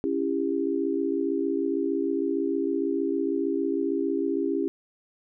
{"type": "chord", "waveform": "sine", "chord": "C# diminished", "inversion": "none", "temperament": "just", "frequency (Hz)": [277.2, 332.6, 399.1], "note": ["C#4", "E4", "G4"], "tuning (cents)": [0, 16, 31], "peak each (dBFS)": -28, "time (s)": [0.04, 4.68], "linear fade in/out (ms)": 0, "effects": []}